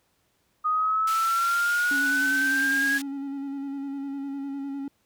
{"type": "exponential sweep", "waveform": "sine", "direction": "up", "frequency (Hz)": [1238, 1661.2], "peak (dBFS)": -21, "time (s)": [0.64, 2.99], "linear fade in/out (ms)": 20}
{"type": "band-pass noise", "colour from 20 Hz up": "pink", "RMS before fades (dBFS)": -37, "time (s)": [1.07, 3.02], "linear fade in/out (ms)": 5, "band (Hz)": [2000, 16000], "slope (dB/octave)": 12}
{"type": "tone with vibrato", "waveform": "triangle", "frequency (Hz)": 277.2, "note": "C#4", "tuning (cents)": 0, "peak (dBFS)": -28, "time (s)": [1.91, 4.88], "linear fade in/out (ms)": 2, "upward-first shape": "square", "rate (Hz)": 9.9, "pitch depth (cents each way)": 22}
{"effects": ["pink hiss -69 dBFS RMS until 5.05 s", "high-pass 60 Hz 12 dB/octave"]}